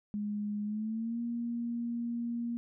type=tone with pitch glide; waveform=sine; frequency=207.7 to 235.8 Hz; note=G#3 to A#3; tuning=0 to +20 cents; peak=-32 dBFS; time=0.14-2.57 s; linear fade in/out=0 ms; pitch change=+220 cents; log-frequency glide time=0.64-1.2 s; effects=none